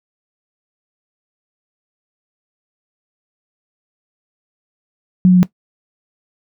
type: tone with pitch steps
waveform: sine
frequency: 183.5 / 181.81 / 180.14 Hz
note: F#3 / F#3 / F#3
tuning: -14 / -30 / -46 cents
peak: -5 dBFS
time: 5.25-5.43 s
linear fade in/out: 0 ms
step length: 60 ms
effects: noise-tail reverb RT60 0.1 s tail -17 dB re dry